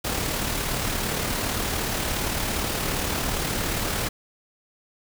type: noise with amplitude modulation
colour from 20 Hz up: pink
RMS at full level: -25 dBFS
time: 0.04-4.09 s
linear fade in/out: 10 ms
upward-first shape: sine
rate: 37.3 Hz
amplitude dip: 35%
effects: none